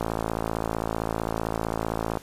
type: click train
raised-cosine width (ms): 1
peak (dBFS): -12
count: 121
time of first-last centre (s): 0.01-2.172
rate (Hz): 55.5
effects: pink hiss -49 dBFS RMS until 2.22 s + resampled to 32000 Hz